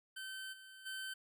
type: tone with level steps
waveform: 25% pulse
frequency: 1540 Hz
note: G6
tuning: 31 cents flat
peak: -40 / -50 / -38 dBFS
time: 0.16-1.14 s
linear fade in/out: 10 ms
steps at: 0.52 / 0.85 s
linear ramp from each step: 20 ms
effects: none